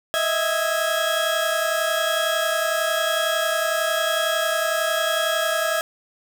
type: tone cluster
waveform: 30% pulse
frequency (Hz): 630 / 661 / 1653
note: D#5 / E5 / G#6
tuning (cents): +21 / +5 / -9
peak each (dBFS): -22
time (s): 0.14-5.81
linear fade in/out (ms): 0
effects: none